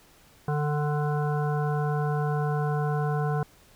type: harmonic tone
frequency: 148.4 Hz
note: D3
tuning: 18 cents sharp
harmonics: 1 / 3 / 5 / 7 / 9 / 10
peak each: -25 / -32 / -33 / -37 / -42 / -40 dBFS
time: 0.48-3.43 s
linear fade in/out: 2 ms
effects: pink hiss -57 dBFS RMS until 3.75 s